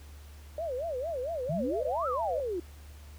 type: tone with vibrato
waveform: sine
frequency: 580 Hz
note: D5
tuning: 22 cents flat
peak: -31 dBFS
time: 0.58-2.4 s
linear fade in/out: 2 ms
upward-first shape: sine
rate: 4.4 Hz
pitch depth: 280 cents each way
type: exponential two-way sweep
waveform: sine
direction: up then down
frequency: 138.59 to 1367 to 330.7 Hz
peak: -30 dBFS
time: 1.49-2.6 s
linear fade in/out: 5 ms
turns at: 2.07 s
effects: added 73 Hz sine -46 dBFS peak until 3.18 s + pink hiss -57 dBFS RMS until 3.18 s